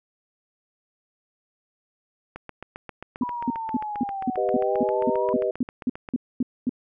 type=click train; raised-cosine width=0.5 ms; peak=-21 dBFS; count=29; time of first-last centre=2.36-6.088 s; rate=7.51 Hz
type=tone bursts; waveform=sine; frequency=249.8 Hz; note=B3; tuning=20 cents sharp; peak=-19 dBFS; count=14; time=3.21-6.694 s; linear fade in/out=2 ms; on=26 ms; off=240 ms
type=linear two-way sweep; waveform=sine; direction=down then up; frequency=987.8 to 714 to 987.8 Hz; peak=-28 dBFS; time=3.22-5.33 s; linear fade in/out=2 ms; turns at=4.48 s
type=chord; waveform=sine; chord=G augmented; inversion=none; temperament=equal; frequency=392 / 493.9 / 622.3 Hz; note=G4 / B4 / D#5; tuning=0 / 0 / 0 cents; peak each=-26 dBFS; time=4.37-5.51 s; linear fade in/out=5 ms
effects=none